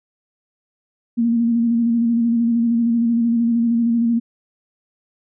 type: tone with vibrato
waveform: sine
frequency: 233.1 Hz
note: A#3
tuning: in tune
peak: -14 dBFS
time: 1.17-4.2 s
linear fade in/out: 20 ms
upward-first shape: square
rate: 13 Hz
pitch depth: 27 cents each way
effects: none